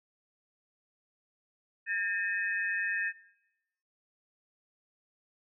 sine tone cluster, 1620 / 1811 / 2535 Hz, G#6 / A6 / D#7, -43 / +49 / +32 cents, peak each -35 / -31 / -37 dBFS, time 1.86-3.13 s, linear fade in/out 50 ms, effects noise-tail reverb RT60 0.9 s tail -20 dB re dry

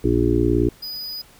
harmonic tone, 58.8 Hz, A#1, 16 cents sharp, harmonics 1 / 2 / 4 / 5 / 6 / 7, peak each -23 / -23 / -27 / -21 / -21 / -23 dBFS, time 0.04-0.69 s, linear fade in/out 5 ms
square tone, 4956 Hz, D#8, 8 cents flat, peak -29 dBFS, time 0.82-1.22 s, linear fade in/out 10 ms
effects pink hiss -50 dBFS RMS until 1.39 s

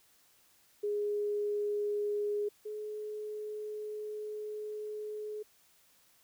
sine tone pair in turn, 414 / 424.4 Hz, G#4 / G#4, -5 / +38 cents, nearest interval unison, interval 43 cents, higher second, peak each -30 / -37 dBFS, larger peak first, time 0.83-2.49 / 2.65-5.43 s, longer second, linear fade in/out 10 ms, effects white hiss -66 dBFS RMS until 6.23 s

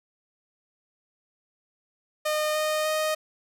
sawtooth tone with pitch steps, 611 / 616 / 621 Hz, D#5 / D#5 / D#5, -32 / -17 / -3 cents, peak -20 dBFS, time 2.25-3.15 s, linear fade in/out 10 ms, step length 300 ms, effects none

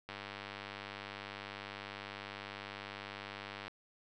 click train, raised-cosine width 0.3 ms, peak -27 dBFS, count 360, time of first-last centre 0.09-3.68 s, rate 100 Hz, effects none

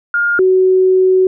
sine tone pair in turn, 1415 / 373.7 Hz, F6 / F#4, +22 / +17 cents, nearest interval octave + major seventh, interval 2305 cents, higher first, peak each -11 / -7 dBFS, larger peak second, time 0.14-0.39 / 0.39-1.27 s, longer second, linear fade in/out 2 ms, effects none

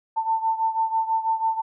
sine beating tone pair, 892 / 898.1 Hz, A5 / A5, +23 / +35 cents, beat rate 6.1 Hz, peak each -22 / -26 dBFS, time 0.16-1.62 s, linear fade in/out 20 ms, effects none

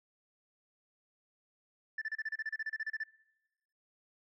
sine tone bursts, 1760 Hz, A6, in tune, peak -32 dBFS, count 16, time 1.98-3.036 s, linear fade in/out 5 ms, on 36 ms, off 32 ms, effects noise-tail reverb RT60 1.0 s tail -23 dB re dry + tanh soft clip ceiling -32 dBFS

